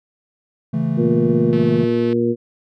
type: chord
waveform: triangle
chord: A major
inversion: first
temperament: equal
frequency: 138.59 / 164.81 / 220 Hz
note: C#3 / E3 / A3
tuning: 0 / 0 / 0 cents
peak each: -21 / -19 / -19 dBFS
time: 0.73-1.85 s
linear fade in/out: 10 ms
type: harmonic tone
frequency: 118.1 Hz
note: A#2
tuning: 23 cents sharp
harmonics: 1 / 2 / 3 / 4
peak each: -26 / -19 / -19 / -21 dBFS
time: 0.96-2.36 s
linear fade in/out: 50 ms
type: click train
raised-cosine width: 0.3 ms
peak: -20 dBFS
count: 131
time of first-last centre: 1.53-2.129 s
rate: 217 Hz
effects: none